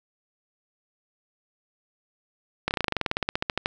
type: slowing click train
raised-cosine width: 0.3 ms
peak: -8 dBFS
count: 20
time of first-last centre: 2.68-3.659 s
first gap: 29 ms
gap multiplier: 1.06
effects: none